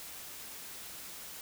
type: silence
effects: white hiss -46 dBFS RMS until 1.41 s